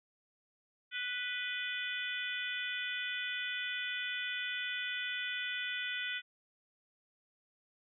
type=harmonic tone with a mistuned harmonic; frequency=493.9 Hz; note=B4; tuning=in tune; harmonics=3 / 4 / 5 / 6 / 7; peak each=-40 / -41 / -42 / -43 / -43 dBFS; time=0.91-6.22 s; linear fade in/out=50 ms; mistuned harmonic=6; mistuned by=+41 cents; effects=none